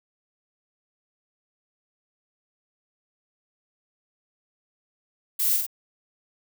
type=noise with echo; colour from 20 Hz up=violet; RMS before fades=-24 dBFS; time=5.39-5.57 s; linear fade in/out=10 ms; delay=48 ms; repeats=2; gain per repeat=-3 dB; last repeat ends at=5.666 s; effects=none